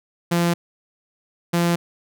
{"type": "tone pair in turn", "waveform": "sawtooth", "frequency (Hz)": [171.7, 171.7], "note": ["F3", "F3"], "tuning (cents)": [-29, -29], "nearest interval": "unison", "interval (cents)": 0, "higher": "neither", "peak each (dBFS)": -13, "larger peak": "neither", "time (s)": [[0.31, 0.54], [1.53, 1.76]], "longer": "neither", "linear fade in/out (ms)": 10, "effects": []}